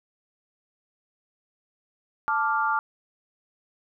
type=chord; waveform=sine; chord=D minor; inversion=second; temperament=equal; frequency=880 / 1174.7 / 1396.9 Hz; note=A5 / D6 / F6; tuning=0 / 0 / 0 cents; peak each=-26 dBFS; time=2.28-2.79 s; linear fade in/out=0 ms; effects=none

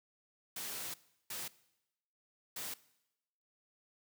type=noise bursts at uneven times; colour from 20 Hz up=white; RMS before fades=-42 dBFS; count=3; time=0.56-0.94 / 1.3-1.48 / 2.56-2.74 s; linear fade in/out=5 ms; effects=noise-tail reverb RT60 0.9 s tail -20 dB re dry + high-pass 100 Hz 12 dB/octave

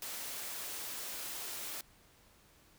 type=high-pass noise; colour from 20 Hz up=white; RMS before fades=-42 dBFS; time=0.02-1.81 s; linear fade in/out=2 ms; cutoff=240 Hz; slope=12 dB/octave; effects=pink hiss -64 dBFS RMS until 2.78 s

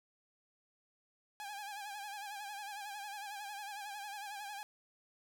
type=tone with vibrato; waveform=sawtooth; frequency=818 Hz; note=G#5; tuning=26 cents flat; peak=-39 dBFS; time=1.4-4.63 s; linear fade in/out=0 ms; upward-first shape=sine; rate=11 Hz; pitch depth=70 cents each way; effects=none

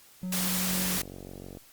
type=tone; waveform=triangle; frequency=183.6 Hz; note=F#3; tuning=13 cents flat; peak=-29 dBFS; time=0.23-0.98 s; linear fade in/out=2 ms
type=noise; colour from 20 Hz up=white; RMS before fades=-30 dBFS; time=0.32-1.02 s; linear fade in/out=5 ms
type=click train; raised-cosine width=2 ms; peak=-29 dBFS; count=42; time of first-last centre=0.69-1.572 s; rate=46.5 Hz
effects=white hiss -56 dBFS RMS until 1.72 s + Opus 48 kbps

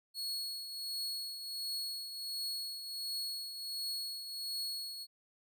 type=tone with tremolo; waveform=40% pulse; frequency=4343 Hz; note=C#8; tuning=36 cents flat; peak=-34 dBFS; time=0.14-5.07 s; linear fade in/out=50 ms; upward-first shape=triangle; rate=1.4 Hz; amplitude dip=60%; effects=none

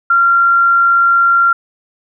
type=tone; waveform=sine; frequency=1379 Hz; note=F6; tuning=22 cents flat; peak=-7 dBFS; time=0.1-1.53 s; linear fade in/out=5 ms; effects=none

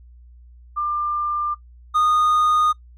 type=tone pair in turn; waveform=sine / triangle; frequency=1194 / 1231.8 Hz; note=D6 / D#6; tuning=+28 / -18 cents; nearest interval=minor second; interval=54 cents; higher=second; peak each=-20 / -13 dBFS; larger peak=second; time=0.76-1.55 / 1.94-2.73 s; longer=neither; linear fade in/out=20 ms; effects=noise-tail reverb RT60 0.1 s tail -20 dB re dry + added 60 Hz sine -43 dBFS peak until 2.97 s

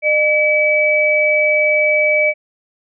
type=tone pair together; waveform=sine; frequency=606.8 / 2291 Hz; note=D#5 / D7; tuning=-44 / -44 cents; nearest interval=octave + major seventh; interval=2300 cents; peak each=-15 / -13 dBFS; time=0.02-2.34 s; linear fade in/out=50 ms; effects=none

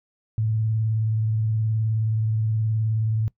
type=tone with vibrato; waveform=sine; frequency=110 Hz; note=A2; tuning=in tune; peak=-20 dBFS; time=0.38-3.28 s; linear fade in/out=0 ms; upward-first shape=triangle; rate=19 Hz; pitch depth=48 cents each way; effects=noise-tail reverb RT60 0.1 s tail -21 dB re dry

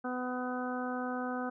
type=harmonic tone; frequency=250.8 Hz; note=B3; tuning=27 cents sharp; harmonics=1 / 2 / 3 / 4 / 5 / 6; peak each=-36 / -40 / -40 / -46 / -42 / -43 dBFS; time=0.04-1.5 s; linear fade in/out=10 ms; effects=none

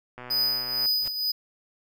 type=click train; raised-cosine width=0.5 ms; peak=-25 dBFS; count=85; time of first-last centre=0.18-0.857 s; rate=124 Hz
type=tone with tremolo; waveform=square; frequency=4978 Hz; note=D#8; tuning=in tune; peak=-21 dBFS; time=0.3-1.32 s; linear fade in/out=10 ms; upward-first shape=triangle; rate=2.1 Hz; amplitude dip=70%
type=noise with exponential growth; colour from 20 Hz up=pink; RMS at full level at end=-37 dBFS; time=0.95-1.08 s; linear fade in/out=1 ms; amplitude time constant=28 ms
effects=none

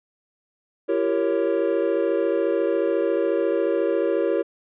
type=chord; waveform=triangle; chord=E diminished seventh; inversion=none; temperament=equal with one note detuned; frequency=337.9 / 392 / 466.2 / 554.4 Hz; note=E4 / G4 / Bb4 / Db5; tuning=+43 / 0 / 0 / 0 cents; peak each=-23 dBFS; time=0.88-4.43 s; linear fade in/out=20 ms; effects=resampled to 8000 Hz

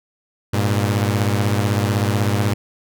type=beating tone pair; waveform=sawtooth; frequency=101.1 / 117.1 Hz; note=G#2 / A#2; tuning=-46 / +8 cents; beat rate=16 Hz; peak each=-14 / -17 dBFS; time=0.53-2.54 s; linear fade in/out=10 ms; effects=none

